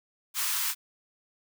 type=high-pass noise; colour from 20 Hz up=white; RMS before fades=-29 dBFS; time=0.34-0.75 s; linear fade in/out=50 ms; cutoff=900 Hz; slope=96 dB/octave; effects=none